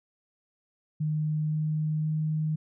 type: tone with pitch steps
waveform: sine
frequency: 153.5 / 154.39 / 155.28 Hz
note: D#3 / D#3 / D#3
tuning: -23 / -13 / -3 cents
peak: -25 dBFS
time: 1-2.56 s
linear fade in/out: 10 ms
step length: 520 ms
effects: none